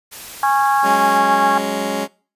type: noise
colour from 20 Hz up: white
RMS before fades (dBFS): -34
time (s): 0.11-1.19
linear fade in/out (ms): 20
type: harmonic tone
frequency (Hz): 275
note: C#4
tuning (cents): -14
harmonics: 3 / 4 / 5 / 6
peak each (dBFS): -15 / -18 / -24 / -24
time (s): 0.43-1.58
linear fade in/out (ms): 2
type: chord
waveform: 15% pulse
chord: F# suspended second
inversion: none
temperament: just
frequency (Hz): 185 / 208.1 / 277.5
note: F#3 / G#3 / C#4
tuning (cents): 0 / +4 / +2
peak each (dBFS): -22 / -17 / -17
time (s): 0.82-2.08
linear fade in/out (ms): 50
effects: noise-tail reverb RT60 0.4 s tail -24 dB re dry + resampled to 32000 Hz